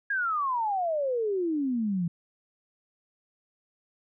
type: exponential sweep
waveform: sine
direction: down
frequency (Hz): 1661.2 to 164.81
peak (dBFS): -25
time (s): 0.1-2.08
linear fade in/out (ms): 5
effects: none